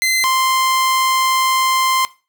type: tone pair in turn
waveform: sawtooth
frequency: 2062 / 1045.1 Hz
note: C7 / C6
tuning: -26 / -2 cents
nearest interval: octave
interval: 1176 cents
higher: first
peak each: -10 / -10 dBFS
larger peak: neither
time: 0.02-0.24 / 0.24-2.05 s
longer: second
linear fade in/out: 0 ms
effects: noise-tail reverb RT60 0.3 s tail -18 dB re dry